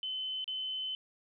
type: tone with dropouts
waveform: sine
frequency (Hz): 3046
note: F#7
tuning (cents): +50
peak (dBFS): -34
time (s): 0.03-0.95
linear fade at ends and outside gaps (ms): 1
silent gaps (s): 0.443-0.478
effects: none